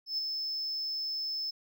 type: tone with ADSR envelope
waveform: triangle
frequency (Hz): 5250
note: E8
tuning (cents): -8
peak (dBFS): -27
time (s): 0.06-1.51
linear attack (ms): 120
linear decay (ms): 14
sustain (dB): -4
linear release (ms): 12
effects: none